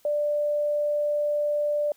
sine tone, 590 Hz, D5, 8 cents sharp, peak -22 dBFS, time 0.05-1.92 s, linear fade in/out 2 ms, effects white hiss -61 dBFS RMS until 1.96 s

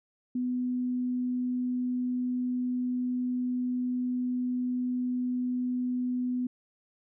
sine tone, 249.4 Hz, B3, 17 cents sharp, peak -27 dBFS, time 0.35-6.47 s, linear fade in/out 5 ms, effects none

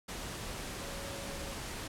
sine tone in noise, 555 Hz, C#5, 2 cents sharp, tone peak -47 dBFS, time 0.81-1.54 s, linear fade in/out 10 ms, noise pink, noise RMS -41 dBFS, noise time 0.08-1.88 s, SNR -9 dB, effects low-pass 11000 Hz 12 dB/octave

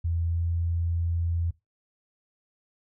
sine tone with pitch glide, 83.9 to 84.63 Hz, E2 to E2, +31 to +46 cents, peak -24 dBFS, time 0.04-1.51 s, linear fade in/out 10 ms, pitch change +15 cents, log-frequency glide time 0.27-0.42 s, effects noise-tail reverb RT60 0.2 s tail -20 dB re dry

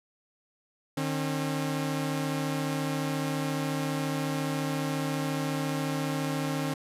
sawtooth tone pair together, 152.1 / 269.8 Hz, D#3 / C#4, -39 / -47 cents, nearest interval minor seventh, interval 992 cents, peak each -27 dBFS, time 0.97-6.74 s, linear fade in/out 5 ms, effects resampled to 32000 Hz

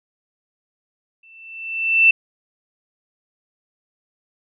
sine tone with exponential growth, 2670 Hz, E7, 22 cents sharp, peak -7 dBFS, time 1.23-2.11 s, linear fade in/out 5 ms, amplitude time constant 190 ms, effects none

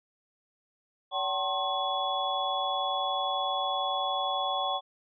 sine tone cluster, 569 / 760 / 891 / 1073 / 3397 Hz, C#5 / F#5 / A5 / C6 / G#7, +45 / +46 / +22 / +43 / +38 cents, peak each -36 / -31 / -39 / -33 / -33 dBFS, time 1.11-4.81 s, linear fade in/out 50 ms, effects none

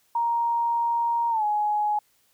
sine tone with pitch glide, 936 to 838.7 Hz, A#5 to G#5, +7 to +17 cents, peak -21 dBFS, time 0.15-1.99 s, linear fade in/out 5 ms, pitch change -190 cents, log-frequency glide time 1.3-1.44 s, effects white hiss -65 dBFS RMS until 2.33 s

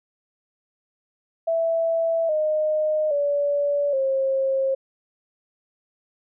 sine tone with pitch steps, 660 / 615.8 / 574.6 / 536.1 Hz, E5 / D#5 / D5 / C5, +2 / -18 / -38 / +42 cents, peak -19 dBFS, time 1.47-4.75 s, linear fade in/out 10 ms, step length 820 ms, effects none

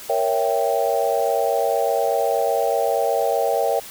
sine chord, A# diminished seventh, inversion none, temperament equal, 466.2 / 554.4 / 659.3 / 784 Hz, A#4 / C#5 / E5 / G5, 0 / 0 / 0 / 0 cents, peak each -23 dBFS, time 0.09-3.8 s, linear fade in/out 10 ms, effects white hiss -38 dBFS RMS until 3.9 s

